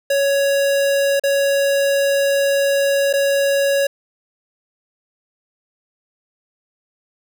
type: tone with dropouts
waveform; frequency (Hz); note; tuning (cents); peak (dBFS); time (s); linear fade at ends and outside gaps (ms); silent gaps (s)
square; 557; C#5; +8; -15; 0.1-3.87; 5; 1.197-1.236 / 3.129-3.136
effects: none